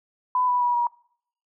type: tone with pitch steps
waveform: sine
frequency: 1001 / 986.1 / 971.4 / 956.9 Hz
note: B5 / B5 / B5 / A#5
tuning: +23 / -3 / -29 / +45 cents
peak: -19 dBFS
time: 0.35-0.87 s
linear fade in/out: 2 ms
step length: 130 ms
effects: noise-tail reverb RT60 0.6 s tail -23 dB re dry